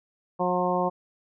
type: harmonic tone with a mistuned harmonic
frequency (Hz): 180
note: F#3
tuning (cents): -47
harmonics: 1 / 2 / 3 / 4 / 5 / 6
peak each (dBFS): -30 / -30 / -28 / -29 / -29 / -31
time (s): 0.39-0.9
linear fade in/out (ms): 20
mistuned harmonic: 6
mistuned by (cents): -18
effects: none